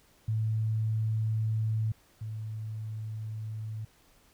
sine tone pair in turn, 110 / 109.18 Hz, A2 / A2, 0 / -13 cents, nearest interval unison, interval 13 cents, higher first, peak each -26 / -34 dBFS, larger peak first, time 0.28-1.92 / 2.21-3.85 s, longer neither, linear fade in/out 5 ms, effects pink hiss -63 dBFS RMS until 4.33 s

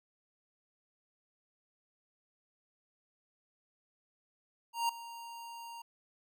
square tone with ADSR envelope, 932.3 Hz, A#5, in tune, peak -28 dBFS, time 4.73-5.82 s, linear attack 160 ms, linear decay 5 ms, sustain -17 dB, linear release 6 ms, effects none

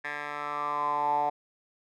10% pulse tone with band-pass filter sweep, 146.8 Hz, D3, in tune, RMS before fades -30 dBFS, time 0.04-1.3 s, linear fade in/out 10 ms, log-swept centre 1700 to 790 Hz, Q 8.2, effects none

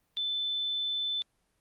sine tone, 3520 Hz, A7, in tune, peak -29 dBFS, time 0.17-1.22 s, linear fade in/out 0 ms, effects pink hiss -74 dBFS RMS until 1.6 s + Opus 32 kbps

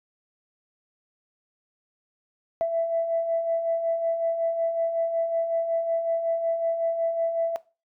sine beating tone pair, 660 / 665.4 Hz, E5 / E5, +2 / +16 cents, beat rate 5.4 Hz, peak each -30 / -22 dBFS, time 2.61-7.56 s, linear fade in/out 0 ms, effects noise-tail reverb RT60 0.3 s tail -19 dB re dry + tanh soft clip ceiling -15 dBFS

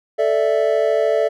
triangle chord, A suspended fourth, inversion none, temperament just, 440 / 586.7 / 660 Hz, A4 / D5 / E5, 0 / -2 / +2 cents, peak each -17 dBFS, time 0.18-1.29 s, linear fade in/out 20 ms, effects none

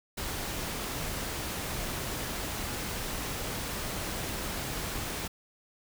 pink noise, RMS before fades -35 dBFS, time 0.17-5.28 s, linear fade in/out 10 ms, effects none

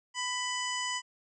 harmonic tone with a mistuned harmonic, 998 Hz, B5, 18 cents sharp, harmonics 1 / 2 / 3 / 5 / 6 / 7 / 8, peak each -36 / -37 / -37 / -41 / -45 / -41 / -45 dBFS, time 0.14-1.02 s, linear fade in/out 50 ms, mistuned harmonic 2, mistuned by -18 cents, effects none

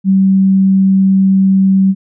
sine tone, 192.2 Hz, G3, 34 cents flat, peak -6 dBFS, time 0.04-1.95 s, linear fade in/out 50 ms, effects none

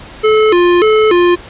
square tone with vibrato, 390 Hz, G4, 9 cents flat, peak -7 dBFS, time 0.23-1.36 s, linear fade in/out 20 ms, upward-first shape square, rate 1.7 Hz, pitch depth 180 cents each way, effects pink hiss -33 dBFS RMS until 1.49 s + resampled to 8000 Hz

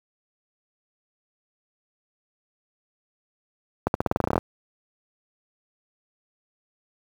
accelerating click train, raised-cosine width 1 ms, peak -6 dBFS, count 13, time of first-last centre 3.87-4.379 s, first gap 71 ms, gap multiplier 0.9, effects high-pass 60 Hz 12 dB/octave + 7-bit

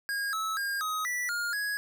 square tone with pitch steps, 1630 / 1299 / 1615 / 1261 / 1963 / 1418 / 1666 Hz, G#6 / E6 / G#6 / D#6 / B6 / F6 / G#6, -33 / -26 / -49 / +23 / -11 / +26 / +5 cents, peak -30 dBFS, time 0.09-1.77 s, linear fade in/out 0 ms, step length 240 ms, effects none

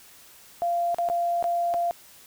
sine tone with dropouts, 691 Hz, F5, 19 cents flat, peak -22 dBFS, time 0.62-1.91 s, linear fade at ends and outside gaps 0 ms, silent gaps 0.945-0.985 / 1.088-1.099 / 1.426-1.441 / 1.739-1.743 s, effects white hiss -51 dBFS RMS until 2.26 s

